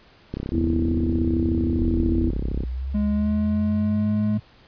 click train, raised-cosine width 3 ms, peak -15 dBFS, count 77, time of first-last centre 0.34-2.636 s, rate 33.1 Hz
harmonic tone, 82.41 Hz, E2, in tune, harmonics 1 / 3 / 4, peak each -24 / -24 / -24 dBFS, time 0.52-2.31 s, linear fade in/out 20 ms
sine linear sweep, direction up, 36.26 to 110 Hz, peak -25 dBFS, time 1.79-4.4 s, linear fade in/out 10 ms
triangle tone with pitch glide, 207.7 to 211.5 Hz, G#3 to G#3, 0 to +32 cents, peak -18 dBFS, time 2.94-4.38 s, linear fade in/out 10 ms, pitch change +32 cents, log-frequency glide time 3.13-3.3 s
effects pink hiss -53 dBFS RMS until 4.67 s + resampled to 11025 Hz

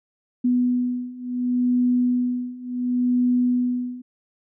sine beating tone pair, 246.9 / 247.6 Hz, B3 / B3, 0 / +5 cents, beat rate 0.7 Hz, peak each -23 / -21 dBFS, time 0.44-4.02 s, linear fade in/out 10 ms, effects none

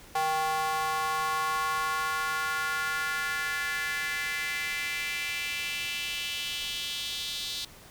square tone with high-pass filter sweep, 156.8 Hz, D#3, 14 cents sharp, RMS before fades -31 dBFS, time 0.15-7.65 s, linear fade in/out 5 ms, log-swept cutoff 810 to 3800 Hz, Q 3.5, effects pink hiss -51 dBFS RMS until 7.9 s

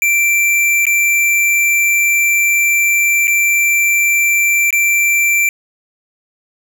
square tone with dropouts, 2349 Hz, D7, in tune, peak -11 dBFS, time 0.02-5.49 s, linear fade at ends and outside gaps 1 ms, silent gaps 0.854-0.867 / 3.272-3.279 / 4.706-4.727 s, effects none

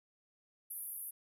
pink band-pass noise, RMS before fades -44 dBFS, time 0.7-1.11 s, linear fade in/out 10 ms, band 10000 to 14000 Hz, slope 96 dB/octave, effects none

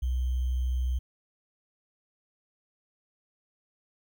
sine tone with sample-and-hold, 63 Hz, B1, 35 cents sharp, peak -25 dBFS, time 0.02-0.99 s, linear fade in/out 10 ms, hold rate 3150 Hz, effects none

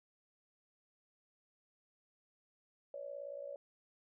sine tone with amplitude modulation, 567 Hz, C#5, 39 cents sharp, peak -39 dBFS, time 2.94-3.56 s, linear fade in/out 2 ms, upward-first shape sine, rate 58.3 Hz, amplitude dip 80%, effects none

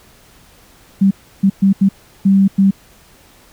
sine tone bursts at uneven times, 195 Hz, G3, 9 cents flat, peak -7 dBFS, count 6, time 1.01-1.11 / 1.43-1.5 / 1.62-1.73 / 1.81-1.89 / 2.25-2.48 / 2.58-2.71 s, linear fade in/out 10 ms, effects pink hiss -47 dBFS RMS until 3.52 s

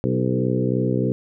harmonic tone with a mistuned harmonic, 63.1 Hz, B1, 38 cents sharp, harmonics 2 / 3 / 4 / 5 / 6 / 7 / 8, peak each -23 / -25 / -26 / -27 / -28 / -28 / -29 dBFS, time 0.04-1.12 s, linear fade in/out 0 ms, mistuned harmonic 6, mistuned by +20 cents, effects none

